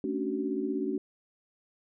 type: chord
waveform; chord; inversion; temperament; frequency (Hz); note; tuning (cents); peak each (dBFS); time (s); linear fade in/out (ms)
sine; D major seventh; second; equal with one note detuned; 220 / 277.2 / 293.7 / 376.9; A3 / C#4 / D4 / F#4; 0 / 0 / 0 / +32; -36 / -33 / -35 / -33; 0.04-0.98; 2
effects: none